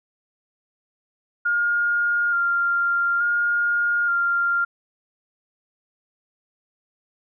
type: tone with vibrato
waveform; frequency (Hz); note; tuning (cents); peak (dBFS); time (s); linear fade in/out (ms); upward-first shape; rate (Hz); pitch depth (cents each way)
sine; 1406; F6; +11; -18; 1.45-4.65; 10; square; 0.57; 17
effects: none